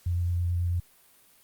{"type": "tone with vibrato", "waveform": "sine", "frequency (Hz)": 87.31, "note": "F2", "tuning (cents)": 0, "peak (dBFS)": -24, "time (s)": [0.06, 0.8], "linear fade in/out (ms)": 5, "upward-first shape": "square", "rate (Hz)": 9.2, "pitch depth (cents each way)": 11, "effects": ["white hiss -59 dBFS RMS until 1.43 s", "Opus 48 kbps"]}